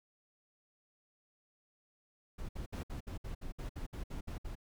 brown noise bursts, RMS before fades -41 dBFS, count 13, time 2.38-4.554 s, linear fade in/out 10 ms, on 110 ms, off 62 ms, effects none

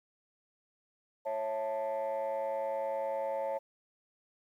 sine chord, A major, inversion first, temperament just, 550 / 660 / 880 Hz, C#5 / E5 / A5, -14 / +2 / 0 cents, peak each -32 / -37 / -36 dBFS, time 1.25-3.59 s, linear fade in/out 20 ms, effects tanh soft clip ceiling -28 dBFS + 11-bit

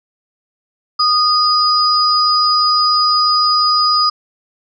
sine tone pair together, 1236 / 4947 Hz, D#6 / D#8, -12 / -11 cents, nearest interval 2 octaves, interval 2401 cents, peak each -13 dBFS, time 0.99-4.1 s, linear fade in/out 10 ms, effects none

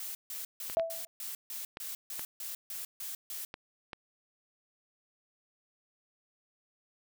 blue noise bursts, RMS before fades -40 dBFS, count 12, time 0-3.45 s, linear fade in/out 2 ms, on 150 ms, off 150 ms
clicks, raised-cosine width 0.3 ms, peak -24 dBFS, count 6, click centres 0.699 / 0.797 / 1.771 / 2.194 / 3.541 / 3.932 s
sine tone with exponential decay, 659.3 Hz, E5, in tune, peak -22 dBFS, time 0.77-1.07 s, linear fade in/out 0 ms, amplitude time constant 65 ms
effects none

